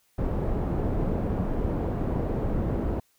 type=low-pass noise; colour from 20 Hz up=pink; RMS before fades=-27 dBFS; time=0.18-3 s; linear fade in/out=5 ms; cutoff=550 Hz; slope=12 dB/octave; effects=white hiss -67 dBFS RMS until 3.18 s